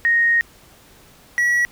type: tone pair in turn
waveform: sine / triangle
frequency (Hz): 1864.7 / 1929.3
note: A#6 / B6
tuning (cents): 0 / -41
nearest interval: minor second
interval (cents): 59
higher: second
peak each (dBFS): -13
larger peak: neither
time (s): 0.05-0.41 / 1.38-1.65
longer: first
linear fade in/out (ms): 0
effects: pink hiss -49 dBFS RMS until 1.71 s